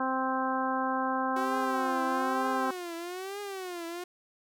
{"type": "harmonic tone", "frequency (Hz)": 261.6, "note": "C4", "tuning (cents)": 0, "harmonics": [1, 2, 3, 4, 5, 6], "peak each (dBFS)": [-33, -36, -33, -32, -37, -38], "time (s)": [0, 2.71], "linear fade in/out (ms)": 5}
{"type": "tone with vibrato", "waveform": "sawtooth", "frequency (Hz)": 370, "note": "F#4", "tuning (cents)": 0, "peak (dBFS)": -32, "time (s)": [1.36, 4.04], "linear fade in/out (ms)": 5, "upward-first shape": "triangle", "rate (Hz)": 1.1, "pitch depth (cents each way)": 190}
{"effects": []}